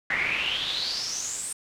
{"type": "noise with band-pass filter sweep", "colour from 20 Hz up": "brown", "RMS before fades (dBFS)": -29, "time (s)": [0.1, 1.53], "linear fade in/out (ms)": 5, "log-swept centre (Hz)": [1900, 9000], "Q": 8.3, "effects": []}